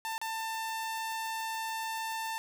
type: tone with dropouts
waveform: sawtooth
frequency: 893 Hz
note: A5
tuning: 25 cents sharp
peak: -30 dBFS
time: 0.05-2.38 s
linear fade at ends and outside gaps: 0 ms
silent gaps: 0.18-0.215 s
effects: none